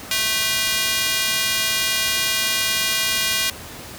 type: tone with high-pass filter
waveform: square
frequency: 218.8 Hz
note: A3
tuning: 9 cents flat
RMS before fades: -21 dBFS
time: 0.11-3.5 s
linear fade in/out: 2 ms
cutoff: 2600 Hz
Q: 0.99
effects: pink hiss -36 dBFS RMS until 3.98 s + high-pass 60 Hz 12 dB/octave